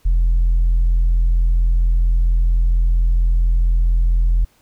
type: tone with tanh clipping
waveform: triangle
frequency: 42.18 Hz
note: E1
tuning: 41 cents sharp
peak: -12 dBFS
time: 0.05-4.45 s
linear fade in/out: 10 ms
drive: 6 dB
effects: pink hiss -57 dBFS RMS until 4.61 s